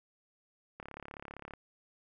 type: click train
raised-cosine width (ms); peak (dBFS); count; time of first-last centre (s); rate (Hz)
0.5; -29; 27; 0.8-1.537; 35.3
effects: none